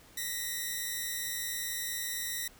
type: tone pair together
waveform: 5% pulse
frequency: 1864.7 / 1975.8 Hz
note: A#6 / B6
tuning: 0 / 0 cents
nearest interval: minor second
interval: 100 cents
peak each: -26 dBFS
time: 0.17-2.48 s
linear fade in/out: 5 ms
effects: pink hiss -57 dBFS RMS until 2.59 s